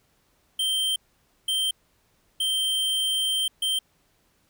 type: tone bursts at uneven times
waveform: square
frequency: 3136 Hz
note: G7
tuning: in tune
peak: -23 dBFS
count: 4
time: 0.59-0.96 / 1.48-1.71 / 2.4-3.48 / 3.62-3.79 s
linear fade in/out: 5 ms
effects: pink hiss -66 dBFS RMS until 4.49 s